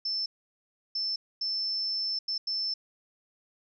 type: tone bursts at uneven times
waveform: sine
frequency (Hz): 5300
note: E8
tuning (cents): +9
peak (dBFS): -28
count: 5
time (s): 0.05-0.26 / 0.95-1.16 / 1.41-2.19 / 2.28-2.38 / 2.47-2.74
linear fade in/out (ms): 5
effects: none

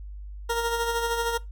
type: tone with tremolo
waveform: 20% pulse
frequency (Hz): 466.2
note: A#4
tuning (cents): 0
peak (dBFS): -18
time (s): 0.49-1.38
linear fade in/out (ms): 10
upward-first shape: sine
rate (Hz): 13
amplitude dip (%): 45
effects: noise-tail reverb RT60 0.2 s tail -20 dB re dry + added 50 Hz sine -36 dBFS peak until 1.51 s

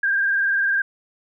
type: tone with vibrato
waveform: sine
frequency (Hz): 1600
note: G6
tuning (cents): +35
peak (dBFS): -17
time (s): 0.03-0.82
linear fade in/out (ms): 5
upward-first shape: sine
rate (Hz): 20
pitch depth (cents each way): 51
effects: none

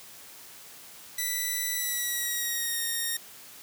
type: tone with pitch glide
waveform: 5% pulse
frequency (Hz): 1975.5 to 1853.9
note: B6 to A#6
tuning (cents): 0 to -10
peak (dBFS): -18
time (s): 1.18-3.17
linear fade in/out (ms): 5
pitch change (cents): -110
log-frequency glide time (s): 1.73-2.81
effects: white hiss -48 dBFS RMS until 3.62 s + high-pass 80 Hz 12 dB/octave

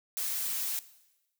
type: noise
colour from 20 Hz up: blue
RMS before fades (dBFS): -33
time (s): 0.17-0.79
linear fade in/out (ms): 0
effects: noise-tail reverb RT60 1.0 s tail -17 dB re dry

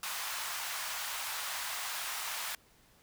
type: high-pass noise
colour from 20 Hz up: pink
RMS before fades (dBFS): -38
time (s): 0.03-2.55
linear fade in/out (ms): 2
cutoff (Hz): 860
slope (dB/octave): 24
effects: pink hiss -64 dBFS RMS until 3.02 s

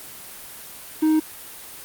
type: tone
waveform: triangle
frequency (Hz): 312.5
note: D#4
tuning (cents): +8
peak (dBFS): -13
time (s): 1.02-1.2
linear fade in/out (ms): 10
effects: white hiss -39 dBFS RMS until 1.84 s + Opus 32 kbps

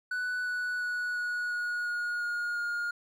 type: tone with pitch steps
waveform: triangle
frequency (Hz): 1487 / 1477.6 / 1468.2 / 1458.9 / 1449.7 / 1440.5 / 1431.4 / 1422.3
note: F#6 / F#6 / F#6 / F#6 / F#6 / F#6 / F6 / F6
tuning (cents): +8 / -3 / -14 / -25 / -36 / -47 / +42 / +31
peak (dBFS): -28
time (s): 0.11-2.91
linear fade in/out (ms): 5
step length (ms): 350
effects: none

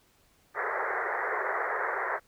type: band-pass noise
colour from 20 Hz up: white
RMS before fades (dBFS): -31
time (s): 0.54-2.2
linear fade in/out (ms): 50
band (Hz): 370 to 2000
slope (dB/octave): 96
effects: pink hiss -65 dBFS RMS until 2.27 s

